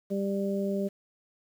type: harmonic tone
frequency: 197.6 Hz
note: G3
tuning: 14 cents sharp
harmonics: 1 / 2 / 3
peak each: -29 / -32 / -34 dBFS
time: 0.1-0.89 s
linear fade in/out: 20 ms
effects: 9-bit